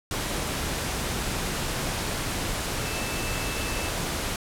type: tone in noise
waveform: sine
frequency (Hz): 2637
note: E7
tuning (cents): 0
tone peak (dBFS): -37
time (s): 2.85-3.89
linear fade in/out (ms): 2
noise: pink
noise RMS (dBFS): -29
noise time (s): 0.11-4.36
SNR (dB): -11
effects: low-pass 12000 Hz 12 dB/octave